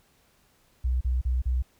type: tone bursts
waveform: sine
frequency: 62.7 Hz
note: B1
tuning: 27 cents sharp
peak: -22 dBFS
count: 4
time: 0.84-1.625 s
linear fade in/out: 10 ms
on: 170 ms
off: 35 ms
effects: pink hiss -64 dBFS RMS until 1.79 s